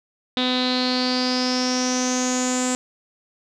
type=tone with low-pass filter sweep; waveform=sawtooth; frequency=252.5 Hz; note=B3; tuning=39 cents sharp; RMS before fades=-22 dBFS; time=0.37-2.75 s; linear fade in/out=0 ms; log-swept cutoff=3700 to 7600 Hz; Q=9.7; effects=none